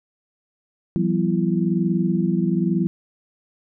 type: tone cluster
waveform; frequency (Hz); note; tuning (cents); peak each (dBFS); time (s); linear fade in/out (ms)
sine; 168.8 / 189.8 / 245.1 / 335; E3 / F#3 / B3 / E4; +41 / +44 / -13 / +28; -22 / -21 / -27 / -25; 0.96-2.87; 0
effects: none